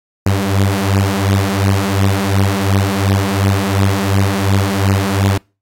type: beating tone pair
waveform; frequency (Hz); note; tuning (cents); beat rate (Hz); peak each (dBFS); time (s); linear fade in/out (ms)
sawtooth; 96.7 / 99.5; G2 / G2; -23 / +26; 2.8; -11; 0.26-5.38; 5
effects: noise-tail reverb RT60 0.3 s tail -26 dB re dry + AAC 48 kbps